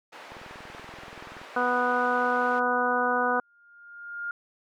white band-pass noise, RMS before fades -45 dBFS, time 0.12-2.6 s, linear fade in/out 10 ms, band 400 to 1800 Hz, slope 12 dB/octave
click train, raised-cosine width 2 ms, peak -33 dBFS, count 24, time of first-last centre 0.32-1.415 s, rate 21 Hz
harmonic tone, 246.9 Hz, B3, in tune, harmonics 1 / 2 / 3 / 4 / 5 / 6, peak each -33 / -29 / -29 / -30 / -29 / -28 dBFS, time 1.56-3.4 s, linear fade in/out 5 ms
sine tone with exponential growth, 1411 Hz, F6, 17 cents sharp, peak -28 dBFS, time 3.29-4.31 s, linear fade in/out 2 ms, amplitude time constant 220 ms
effects none

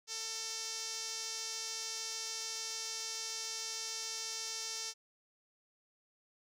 sawtooth tone with band-pass filter, 446.6 Hz, A4, 26 cents sharp, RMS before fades -41 dBFS, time 0.07-4.94 s, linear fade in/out 50 ms, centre 5700 Hz, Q 3.4, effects none

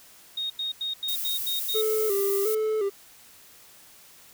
sine tone bursts, 3724 Hz, A#7, 2 cents flat, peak -27 dBFS, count 7, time 0.37-1.814 s, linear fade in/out 5 ms, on 130 ms, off 89 ms
violet noise, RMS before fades -31 dBFS, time 1.08-2.55 s, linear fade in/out 5 ms
triangle tone with vibrato, 415.3 Hz, G#4, in tune, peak -21 dBFS, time 1.74-2.9 s, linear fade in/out 20 ms, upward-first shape square, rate 1.4 Hz, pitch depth 78 cents each way
effects white hiss -52 dBFS RMS until 4.33 s

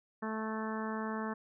harmonic tone, 219.1 Hz, A3, 7 cents flat, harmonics 1 / 2 / 3 / 4 / 5 / 6 / 7 / 8, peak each -37 / -42 / -46 / -44 / -43 / -47 / -48 / -47 dBFS, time 0.22-1.34 s, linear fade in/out 10 ms, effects none

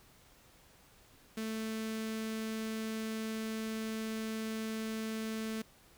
sawtooth tone with notch filter, 220.7 Hz, A3, 5 cents sharp, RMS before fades -38 dBFS, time 1.37-5.62 s, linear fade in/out 5 ms, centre 820 Hz, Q 1.3, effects pink hiss -62 dBFS RMS until 5.97 s

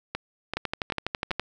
two click trains, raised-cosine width 0.3 ms, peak -13 / -11 dBFS, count 4 / 11, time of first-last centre 0.15-1.308 / 0.57-1.396 s, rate 2.59 / 12.1 Hz, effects none

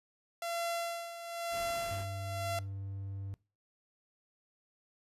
sawtooth tone with tremolo, 681 Hz, F5, 44 cents flat, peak -29 dBFS, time 0.42-2.59 s, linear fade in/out 2 ms, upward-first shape sine, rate 1 Hz, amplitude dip 70%
pink band-stop noise, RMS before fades -49 dBFS, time 1.5-2.06 s, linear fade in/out 50 ms, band 3600 to 5700 Hz, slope 96 dB/octave
triangle tone with vibrato, 98 Hz, G2, in tune, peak -36 dBFS, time 1.91-3.34 s, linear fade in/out 0 ms, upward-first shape square, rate 20 Hz, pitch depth 9 cents each way
effects noise-tail reverb RT60 0.3 s tail -21 dB re dry + resampled to 32000 Hz

